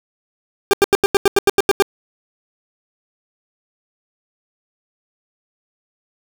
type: tone bursts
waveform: 40% pulse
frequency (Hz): 398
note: G4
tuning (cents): +26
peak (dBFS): -8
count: 11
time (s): 0.71-1.823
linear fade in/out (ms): 0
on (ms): 23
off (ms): 86
effects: none